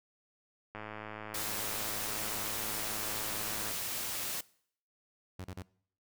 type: click train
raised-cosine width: 0.5 ms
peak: -27 dBFS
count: 318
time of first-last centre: 0.75-3.713 s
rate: 107 Hz
type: noise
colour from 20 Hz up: white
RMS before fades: -37 dBFS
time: 1.34-4.41 s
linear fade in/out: 5 ms
type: tone bursts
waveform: sawtooth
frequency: 92.9 Hz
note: F#2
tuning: 7 cents sharp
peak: -36 dBFS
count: 3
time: 5.39-5.623 s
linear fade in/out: 5 ms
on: 53 ms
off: 37 ms
effects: noise-tail reverb RT60 0.6 s tail -22 dB re dry